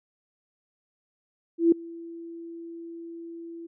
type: tone with ADSR envelope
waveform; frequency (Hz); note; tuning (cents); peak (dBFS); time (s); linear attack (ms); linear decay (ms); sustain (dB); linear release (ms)
sine; 335; E4; +28; -13; 1.58-3.67; 140; 4; -24; 12
effects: none